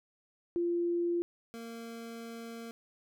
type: tone pair in turn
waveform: sine / 25% pulse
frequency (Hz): 345.2 / 230.4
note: F4 / A#3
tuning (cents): -20 / -20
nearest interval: perfect fifth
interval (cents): 700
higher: first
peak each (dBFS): -28 / -38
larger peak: first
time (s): 0.56-1.22 / 1.54-2.71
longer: second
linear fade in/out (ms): 0
effects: none